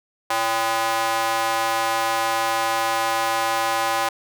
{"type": "tone with high-pass filter", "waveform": "square", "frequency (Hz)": 113.3, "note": "A#2", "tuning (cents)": -49, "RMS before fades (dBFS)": -22, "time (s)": [0.3, 4.09], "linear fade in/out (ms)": 5, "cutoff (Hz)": 840, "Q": 2, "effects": []}